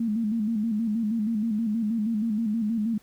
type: tone with vibrato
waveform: sine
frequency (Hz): 220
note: A3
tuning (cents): 0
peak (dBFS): -23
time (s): 0-2.98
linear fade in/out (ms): 5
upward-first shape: square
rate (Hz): 6.3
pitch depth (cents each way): 78
effects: pink hiss -59 dBFS RMS until 3.02 s